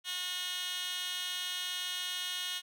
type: tone with high-pass filter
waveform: 15% pulse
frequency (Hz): 362.7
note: F#4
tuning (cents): -34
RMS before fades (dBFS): -37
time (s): 0.04-2.62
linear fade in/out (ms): 50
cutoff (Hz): 2700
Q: 3.7
effects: none